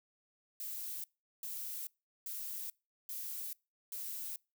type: noise bursts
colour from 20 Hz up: violet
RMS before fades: -42 dBFS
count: 5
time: 0.6-4.36 s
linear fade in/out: 2 ms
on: 440 ms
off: 390 ms
effects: noise-tail reverb RT60 0.3 s tail -26 dB re dry